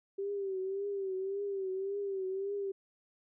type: tone with vibrato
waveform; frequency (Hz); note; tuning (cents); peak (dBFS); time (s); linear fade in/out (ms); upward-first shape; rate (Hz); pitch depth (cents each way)
sine; 390; G4; -9; -33; 0.18-2.72; 10; triangle; 1.8; 77
effects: none